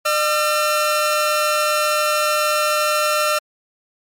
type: tone pair together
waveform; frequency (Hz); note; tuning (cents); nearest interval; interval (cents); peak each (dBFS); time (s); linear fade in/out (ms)
sawtooth; 604.5 / 1357; D5 / E6; +50 / +50; octave + major second; 1400; -15; 0.05-3.39; 10
effects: MP3 64 kbps